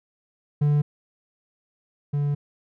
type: tone pair in turn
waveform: triangle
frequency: 146.83 / 144.39 Hz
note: D3 / D3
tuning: 0 / -29 cents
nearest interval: unison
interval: 29 cents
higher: first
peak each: -15 / -19 dBFS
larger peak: first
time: 0.61-0.82 / 2.13-2.35 s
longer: second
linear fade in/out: 10 ms
effects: none